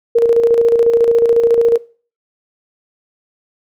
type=tone with tremolo; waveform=sine; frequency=466.2 Hz; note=A#4; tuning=in tune; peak=-6 dBFS; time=0.15-1.78 s; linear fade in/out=10 ms; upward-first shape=square; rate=14 Hz; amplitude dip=45%; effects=noise-tail reverb RT60 0.4 s tail -21 dB re dry